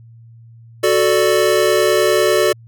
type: chord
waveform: square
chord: D major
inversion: first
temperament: equal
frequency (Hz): 370 / 440 / 587.3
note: F#4 / A4 / D5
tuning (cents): 0 / 0 / 0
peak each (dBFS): -17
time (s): 0.83-2.53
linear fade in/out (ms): 10
effects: added 115 Hz sine -39 dBFS peak until 2.67 s